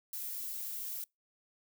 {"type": "noise", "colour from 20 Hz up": "violet", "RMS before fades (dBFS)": -40, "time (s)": [0.13, 1.04], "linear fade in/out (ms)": 2, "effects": ["noise-tail reverb RT60 0.2 s tail -26 dB re dry"]}